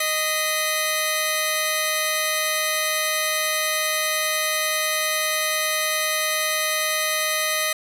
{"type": "tone pair together", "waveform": "10% pulse", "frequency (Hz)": [622.3, 2025], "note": ["D#5", "B6"], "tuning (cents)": [0, 43], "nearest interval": "octave + minor sixth", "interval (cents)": 2043, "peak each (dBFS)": -15, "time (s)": [0, 7.73], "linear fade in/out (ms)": 5, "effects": []}